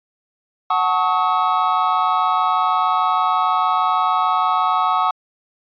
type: chord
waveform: triangle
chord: D# half-diminished seventh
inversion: first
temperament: equal with one note detuned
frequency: 740 / 880 / 1108.7 / 1275.1 Hz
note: F#5 / A5 / C#6 / D#6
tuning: 0 / 0 / 0 / +42 cents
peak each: -19 / -21 / -18 / -18 dBFS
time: 0.7-5.11 s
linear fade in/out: 5 ms
effects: resampled to 11025 Hz